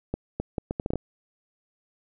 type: accelerating click train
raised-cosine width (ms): 2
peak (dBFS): -14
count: 9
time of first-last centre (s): 0.14-0.957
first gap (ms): 260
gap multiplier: 0.7
effects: none